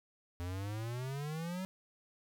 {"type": "exponential sweep", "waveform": "square", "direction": "up", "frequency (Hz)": [85.8, 191.2], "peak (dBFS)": -38, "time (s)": [0.4, 1.65], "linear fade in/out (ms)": 0, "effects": []}